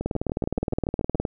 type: two click trains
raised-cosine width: 2 ms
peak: -11 / -15 dBFS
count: 24 / 9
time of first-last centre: 0.06-1.252 / 0.01-1.154 s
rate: 19.3 / 6.99 Hz
effects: none